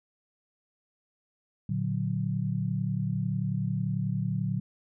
sine chord, Bb augmented, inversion none, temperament equal with one note detuned, 115.67 / 146.83 / 185 Hz, Bb2 / D3 / F#3, -13 / 0 / 0 cents, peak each -31 dBFS, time 1.69-4.6 s, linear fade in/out 5 ms, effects none

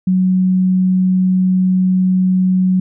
sine tone, 185.3 Hz, F#3, 3 cents sharp, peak -10 dBFS, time 0.07-2.8 s, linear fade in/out 5 ms, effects none

